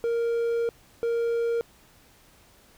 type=tone pair in turn; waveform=triangle; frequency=466.2 / 466.2 Hz; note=A#4 / A#4; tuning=0 / 0 cents; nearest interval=unison; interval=0 cents; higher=neither; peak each=-21 dBFS; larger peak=neither; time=0.04-0.69 / 1.03-1.61 s; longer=first; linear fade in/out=0 ms; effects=pink hiss -57 dBFS RMS until 2.77 s